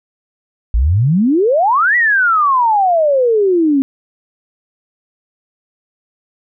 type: exponential two-way sweep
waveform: sine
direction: up then down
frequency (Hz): 52.2 to 1975.5 to 263.9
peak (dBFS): -9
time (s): 0.74-3.82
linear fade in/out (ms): 0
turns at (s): 1.96
effects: none